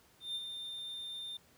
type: tone with ADSR envelope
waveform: triangle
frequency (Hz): 3608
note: A7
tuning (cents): +43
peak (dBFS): -33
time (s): 0.2-1.37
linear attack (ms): 150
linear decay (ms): 47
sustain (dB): -6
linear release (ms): 3
effects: pink hiss -65 dBFS RMS until 1.57 s + high-pass 60 Hz 12 dB/octave